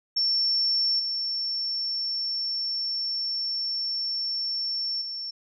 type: tone with level steps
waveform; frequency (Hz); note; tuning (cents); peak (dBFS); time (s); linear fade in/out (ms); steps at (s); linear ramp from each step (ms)
sine; 5430; F8; -50; -21 / -26 / -31; 0.16-5.31; 10; 0.99 / 5.01; 10
effects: none